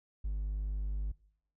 triangle tone, 50.7 Hz, G#1, 41 cents flat, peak -29 dBFS, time 0.24-1.12 s, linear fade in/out 10 ms, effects noise-tail reverb RT60 0.7 s tail -23 dB re dry + tanh soft clip ceiling -26 dBFS

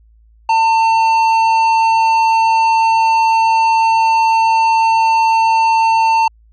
triangle tone with tanh clipping, 899 Hz, A5, 37 cents sharp, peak -11 dBFS, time 0.49-6.28 s, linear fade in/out 5 ms, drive 14 dB, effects added 55 Hz sine -45 dBFS peak until 6.52 s

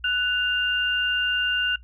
sine tone pair together, 1483.2 / 2800 Hz, F#6 / F7, +4 / +4 cents, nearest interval major seventh, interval 1100 cents, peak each -23 dBFS, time 0.04-1.76 s, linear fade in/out 5 ms, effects noise-tail reverb RT60 0.1 s tail -19 dB re dry + added 60 Hz sine -44 dBFS peak until 1.83 s

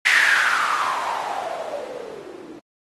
violet noise with low-pass filter sweep, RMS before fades -23 dBFS, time 0.05-2.6 s, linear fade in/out 10 ms, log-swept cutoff 2000 to 310 Hz, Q 6.6, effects AAC 32 kbps

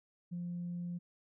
sine tone, 174.61 Hz, F3, in tune, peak -36 dBFS, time 0.31-0.99 s, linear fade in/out 20 ms, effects tanh soft clip ceiling -33 dBFS

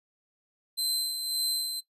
sawtooth tone with tremolo, 4088 Hz, C8, 41 cents flat, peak -23 dBFS, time 0.77-1.81 s, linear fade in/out 20 ms, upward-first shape sine, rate 1.8 Hz, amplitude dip 50%, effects noise-tail reverb RT60 0.1 s tail -18 dB re dry + resampled to 32000 Hz

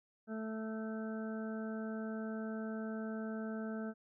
harmonic tone, 220 Hz, A3, in tune, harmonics 1 / 2 / 3 / 4 / 6 / 7, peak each -39 / -46 / -48 / -59 / -53 / -52 dBFS, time 0.27-3.94 s, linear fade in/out 50 ms, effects none

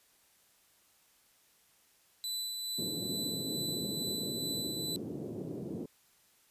sawtooth tone with tremolo, 3992 Hz, B7, 18 cents sharp, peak -31 dBFS, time 2.24-4.96 s, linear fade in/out 0 ms, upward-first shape sine, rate 2.3 Hz, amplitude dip 30%
white band-pass noise, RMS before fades -40 dBFS, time 2.78-5.86 s, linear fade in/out 5 ms, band 120 to 390 Hz, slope 24 dB/octave
effects white hiss -67 dBFS RMS until 6.5 s + resampled to 32000 Hz

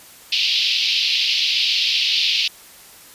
pink band-pass noise, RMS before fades -19 dBFS, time 0.32-2.48 s, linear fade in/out 5 ms, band 2600 to 4900 Hz, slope 48 dB/octave, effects white hiss -44 dBFS RMS until 3.14 s + resampled to 32000 Hz

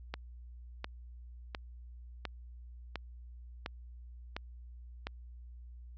click train, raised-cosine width 0.3 ms, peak -21 dBFS, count 8, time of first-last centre 0.14-5.07 s, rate 1.42 Hz, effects added 60 Hz sine -47 dBFS peak until 5.97 s + resampled to 16000 Hz

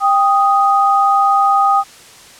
sine tone pair together, 792.1 / 1244.5 Hz, G5 / D#6, +18 / 0 cents, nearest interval minor sixth, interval 782 cents, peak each -12 dBFS, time 0-1.84 s, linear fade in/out 50 ms, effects white hiss -40 dBFS RMS until 2.39 s + low-pass 9000 Hz 12 dB/octave

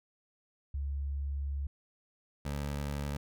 sine / 20% pulse tone pair in turn, 70.1 / 71.66 Hz, C#2 / D2, +20 / -42 cents, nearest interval unison, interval 38 cents, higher second, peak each -32 / -29 dBFS, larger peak second, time 0.74-1.67 / 2.45-3.17 s, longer first, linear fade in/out 5 ms, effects none

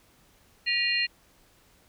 sine tone cluster, 1923 / 2458 / 2796 / 4211 Hz, B6 / D#7 / F7 / C8, -47 / -22 / +1 / +10 cents, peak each -29 dBFS, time 0.66-1.07 s, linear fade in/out 20 ms, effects pink hiss -61 dBFS RMS until 1.88 s

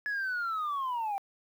sine linear sweep, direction down, 1707 to 773 Hz, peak -28 dBFS, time 0.06-1.18 s, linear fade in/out 0 ms, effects tanh soft clip ceiling -28 dBFS + 10-bit

